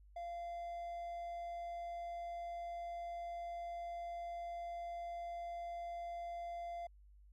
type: tone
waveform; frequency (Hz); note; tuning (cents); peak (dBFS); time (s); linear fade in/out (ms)
triangle; 690; F5; -21; -40; 0.16-6.87; 5
effects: added 50 Hz sine -59 dBFS peak until 7.32 s